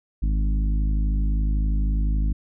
harmonic tone with a mistuned harmonic, 51.91 Hz, G#1, in tune, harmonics 1 / 2 / 3 / 4 / 5 / 6, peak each -19 / -37 / -33 / -35 / -37 / -42 dBFS, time 0.22-2.33 s, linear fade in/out 10 ms, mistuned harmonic 3, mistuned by -17 cents, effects none

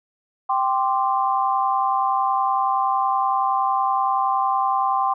sine chord, G suspended fourth, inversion none, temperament just, 784 / 1045.3 / 1176 Hz, G5 / C6 / D6, 0 / -2 / +2 cents, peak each -21 / -21 / -26 dBFS, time 0.49-5.14 s, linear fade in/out 10 ms, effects none

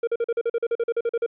triangle tone bursts, 466.2 Hz, A#4, in tune, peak -18 dBFS, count 15, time 0.03-1.263 s, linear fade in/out 5 ms, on 43 ms, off 42 ms, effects resampled to 8000 Hz + 10-bit

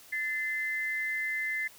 sine tone pair together, 1757 / 2065 Hz, A6 / C7, -3 / -23 cents, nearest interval minor third, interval 280 cents, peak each -34 / -31 dBFS, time 0.12-1.68 s, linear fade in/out 10 ms, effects white hiss -54 dBFS RMS until 1.78 s

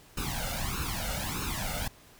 pink noise with flanger, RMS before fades -33 dBFS, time 0.17-1.88 s, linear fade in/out 5 ms, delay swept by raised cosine 0.75 to 1.43 ms, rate 1.6 Hz, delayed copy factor +0.9, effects pink hiss -56 dBFS RMS until 2.19 s

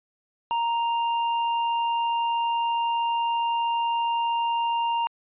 sine tone with tanh clipping, 932.3 Hz, A#5, in tune, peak -24 dBFS, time 0.51-5.07 s, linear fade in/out 0 ms, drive 11 dB, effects resampled to 8000 Hz

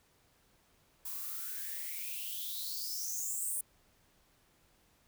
violet noise with high-pass filter sweep, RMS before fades -39 dBFS, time 1.05-3.61 s, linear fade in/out 5 ms, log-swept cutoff 1000 to 9500 Hz, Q 9, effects pink hiss -69 dBFS RMS until 5.07 s

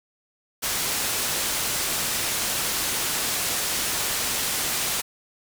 white low-pass noise, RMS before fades -26 dBFS, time 0.62-5.02 s, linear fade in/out 20 ms, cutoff 12000 Hz, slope 12 dB/octave, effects none

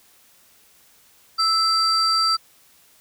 sine tone pair together, 1317 / 4693 Hz, E6 / D8, -2 / -2 cents, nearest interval octave + minor seventh, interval 2200 cents, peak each -18 / -17 dBFS, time 1.38-2.37 s, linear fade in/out 20 ms, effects tanh soft clip ceiling -13 dBFS + white hiss -55 dBFS RMS until 3 s

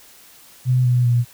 sine tone with pitch steps, 126.6 / 123.49 / 120.46 Hz, B2 / B2 / B2, +43 / 0 / -43 cents, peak -13 dBFS, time 0.65-1.25 s, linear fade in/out 50 ms, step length 200 ms, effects white hiss -47 dBFS RMS until 1.33 s

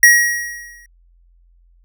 square tone with exponential decay, 1900 Hz, A#6, 33 cents sharp, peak -4 dBFS, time 0.03-0.86 s, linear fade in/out 2 ms, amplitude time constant 180 ms, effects added 43 Hz sine -49 dBFS peak until 1.84 s

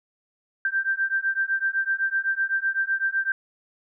sine beating tone pair, 1568 / 1575.9 Hz, G6 / G6, 0 / +9 cents, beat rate 7.9 Hz, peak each -25 dBFS, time 0.65-3.32 s, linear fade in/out 2 ms, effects none

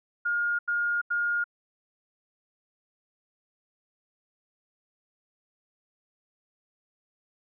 sine tone bursts, 1421 Hz, F6, 30 cents sharp, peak -24 dBFS, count 3, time 0.25-1.442 s, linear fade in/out 10 ms, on 340 ms, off 86 ms, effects none

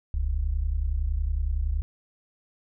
sine tone pair together, 40.91 / 71.7 Hz, E1 / D2, -12 / -41 cents, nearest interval minor seventh, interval 971 cents, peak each -26 dBFS, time 0.14-1.82 s, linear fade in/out 0 ms, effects none

